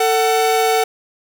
45% pulse tone pair together, 445.8 / 749.7 Hz, A4 / F#5, +23 / +23 cents, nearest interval major sixth, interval 900 cents, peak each -16 dBFS, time 0-0.84 s, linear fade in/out 5 ms, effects none

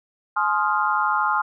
sine chord, F minor seventh, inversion first, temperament equal with one note detuned, 848.1 / 1046.5 / 1244.5 / 1396.9 Hz, Ab5 / C6 / Eb6 / F6, +36 / 0 / 0 / 0 cents, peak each -24 dBFS, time 0.36-1.42 s, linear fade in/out 10 ms, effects none

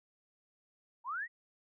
sine linear sweep, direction up, 883 to 1972 Hz, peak -35 dBFS, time 1.04-1.28 s, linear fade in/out 50 ms, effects none

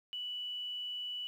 sine tone with quantisation, 2960 Hz, F#7, in tune, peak -37 dBFS, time 0.13-1.27 s, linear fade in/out 0 ms, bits 11, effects none

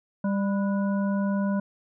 harmonic tone with a mistuned harmonic, 198.5 Hz, G3, 22 cents sharp, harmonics 1 / 3 / 5 / 7, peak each -23 / -33 / -37 / -40 dBFS, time 0.24-1.6 s, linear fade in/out 5 ms, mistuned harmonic 7, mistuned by +91 cents, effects none

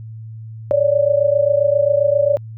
sine tone pair together, 559.8 / 587.3 Hz, C#5 / D5, +17 / 0 cents, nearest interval minor second, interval 83 cents, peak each -15 dBFS, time 0.71-2.37 s, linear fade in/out 0 ms, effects added 111 Hz sine -30 dBFS peak until 2.57 s

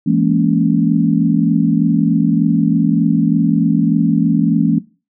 sine chord, A# half-diminished seventh, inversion second, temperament just, 167.82 / 209.8 / 233.1 / 279.7 Hz, E3 / G#3 / A#3 / C#4, +31 / +18 / 0 / +16 cents, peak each -16 dBFS, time 0.06-4.79 s, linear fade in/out 10 ms, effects noise-tail reverb RT60 0.3 s tail -17 dB re dry

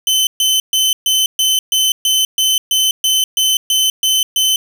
sawtooth tone bursts, 3054 Hz, G7, 46 cents flat, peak -8 dBFS, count 14, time 0.07-4.56 s, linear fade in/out 2 ms, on 200 ms, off 130 ms, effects none

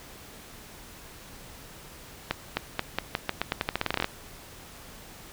accelerating click train, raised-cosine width 0.3 ms, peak -9 dBFS, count 19, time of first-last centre 2.31-4.044 s, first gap 260 ms, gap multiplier 0.86, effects pink hiss -47 dBFS RMS until 5.32 s

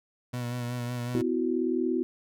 30% pulse tone with vibrato, 121.9 Hz, B2, 22 cents flat, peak -28 dBFS, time 0.33-1.22 s, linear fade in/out 10 ms, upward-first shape sine, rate 5.4 Hz, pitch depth 30 cents each way
sine chord, B suspended fourth, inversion none, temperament equal with one note detuned, 252.7 / 329.6 / 370 Hz, B3 / E4 / F#4, +40 / 0 / 0 cents, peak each -29 dBFS, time 1.15-2.03 s, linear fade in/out 0 ms
effects none

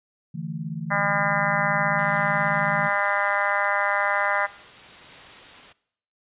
sine chord, D suspended second, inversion none, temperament just, 146.83 / 165.19 / 220.2 Hz, D3 / E3 / A3, 0 / +4 / +2 cents, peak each -34 / -31 / -37 dBFS, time 0.34-2.89 s, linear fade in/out 10 ms
harmonic tone, 201.6 Hz, G3, 49 cents sharp, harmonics 3 / 4 / 5 / 6 / 7 / 8 / 9 / 10, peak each -29 / -29 / -29 / -29 / -29 / -29 / -29 / -29 dBFS, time 0.9-4.47 s, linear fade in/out 20 ms
white noise with tremolo, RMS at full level -42 dBFS, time 1.98-5.73 s, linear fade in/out 10 ms, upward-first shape triangle, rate 1 Hz, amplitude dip 30%
effects noise-tail reverb RT60 0.7 s tail -19 dB re dry + resampled to 8000 Hz

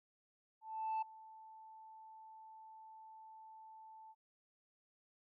sine tone with ADSR envelope, 880 Hz, A5, in tune, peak -32 dBFS, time 0.61-4.15 s, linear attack 410 ms, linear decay 7 ms, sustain -22 dB, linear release 44 ms, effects tanh soft clip ceiling -34 dBFS

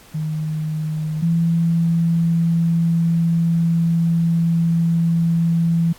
sine tone pair in turn, 155.56 / 167.01 Hz, D#3 / E3, 0 / +23 cents, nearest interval minor second, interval 123 cents, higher second, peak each -20 / -14 dBFS, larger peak second, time 0.14-1.22 / 1.22-5.93 s, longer second, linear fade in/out 10 ms, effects pink hiss -46 dBFS RMS until 5.98 s + AAC 64 kbps

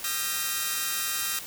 5% pulse tone cluster, 1226 / 1359 / 1579 / 1891 Hz, D#6 / F6 / G6 / A#6, -26 / -48 / +12 / +24 cents, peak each -22 dBFS, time 0.04-1.39 s, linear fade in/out 2 ms, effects white hiss -40 dBFS RMS until 1.46 s

